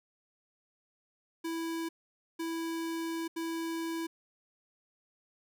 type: tone bursts at uneven times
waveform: square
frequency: 329.6 Hz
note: E4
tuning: in tune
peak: -34 dBFS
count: 3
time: 1.44-1.89 / 2.39-3.28 / 3.36-4.07 s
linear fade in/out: 10 ms
effects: none